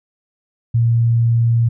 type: tone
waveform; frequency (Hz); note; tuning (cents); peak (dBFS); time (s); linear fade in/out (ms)
sine; 116.54; A#2; 0; -11; 0.74-1.69; 10
effects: none